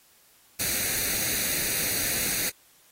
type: noise with comb filter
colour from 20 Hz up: white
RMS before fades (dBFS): -27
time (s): 0.59-2.5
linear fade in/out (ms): 10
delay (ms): 0.47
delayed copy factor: +0.7
effects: white hiss -59 dBFS RMS until 2.91 s + AAC 48 kbps